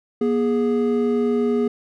triangle tone pair together, 239.5 / 415.3 Hz, A#3 / G#4, +47 / 0 cents, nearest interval minor seventh, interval 953 cents, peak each -18 dBFS, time 0.21-1.68 s, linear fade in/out 5 ms, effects none

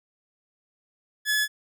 sawtooth tone, 1709 Hz, G#6, 49 cents sharp, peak -18 dBFS, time 1.25-1.48 s, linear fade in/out 50 ms, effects none

